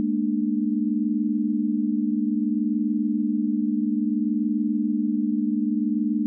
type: tone cluster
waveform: sine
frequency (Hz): 211.6 / 232.2 / 298.7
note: G#3 / A#3 / D4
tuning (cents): +33 / -7 / +29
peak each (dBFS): -25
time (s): 0-6.26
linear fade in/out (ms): 0
effects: none